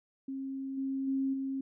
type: tone with level steps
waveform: sine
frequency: 269 Hz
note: C4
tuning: 48 cents sharp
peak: -35 / -31 / -28 / -32 dBFS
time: 0.28-1.61 s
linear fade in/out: 5 ms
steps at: 0.77 / 1.07 / 1.33 s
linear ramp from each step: 10 ms
effects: none